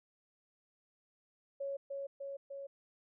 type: tone with echo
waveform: sine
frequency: 554.4 Hz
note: C#5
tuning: in tune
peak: -36 dBFS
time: 1.6-1.77 s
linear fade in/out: 10 ms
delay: 300 ms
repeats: 3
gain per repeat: -2 dB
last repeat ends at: 2.67 s
effects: none